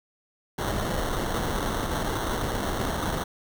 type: noise with sample-and-hold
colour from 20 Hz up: pink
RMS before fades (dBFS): -28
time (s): 0.58-3.24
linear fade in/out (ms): 10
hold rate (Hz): 2450
effects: none